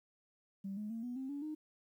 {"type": "tone with pitch steps", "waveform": "sine", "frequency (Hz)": [195.6, 210.9, 227.3, 245, 264.1, 284.7, 306.9], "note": ["G3", "G#3", "A#3", "B3", "C4", "C#4", "D#4"], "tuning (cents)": [-4, 27, -43, -14, 16, 46, -24], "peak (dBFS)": -38, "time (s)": [0.64, 1.55], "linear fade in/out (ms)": 10, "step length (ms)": 130, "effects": ["tanh soft clip ceiling -34 dBFS", "12-bit"]}